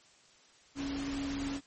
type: tone in noise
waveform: sine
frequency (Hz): 277.9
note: C#4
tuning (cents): +4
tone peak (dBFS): -34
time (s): 0.75-1.61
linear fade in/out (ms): 50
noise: pink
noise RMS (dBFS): -42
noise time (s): 0.75-1.61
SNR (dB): +5
effects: white hiss -62 dBFS RMS until 1.66 s + MP3 32 kbps

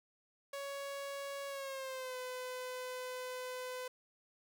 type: tone with pitch glide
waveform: sawtooth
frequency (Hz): 558 to 505.8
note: C#5 to B4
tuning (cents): +11 to +41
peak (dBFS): -37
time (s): 0.53-3.88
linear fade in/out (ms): 5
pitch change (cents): -170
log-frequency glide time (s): 1.48-2.17
effects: none

